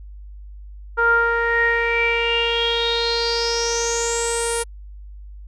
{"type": "tone with low-pass filter sweep", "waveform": "sawtooth", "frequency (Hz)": 466.2, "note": "A#4", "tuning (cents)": 0, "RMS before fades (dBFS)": -20, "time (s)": [0.97, 4.64], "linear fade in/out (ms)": 20, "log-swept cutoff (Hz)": [1300, 9800], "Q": 9.2, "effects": ["added 50 Hz sine -35 dBFS peak until 5.47 s"]}